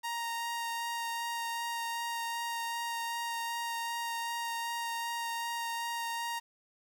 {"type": "tone with vibrato", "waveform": "sawtooth", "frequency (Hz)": 932.3, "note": "A#5", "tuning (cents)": 0, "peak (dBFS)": -30, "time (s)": [0.03, 6.4], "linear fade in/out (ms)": 20, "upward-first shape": "sine", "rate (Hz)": 2.6, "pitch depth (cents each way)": 9, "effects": ["10-bit"]}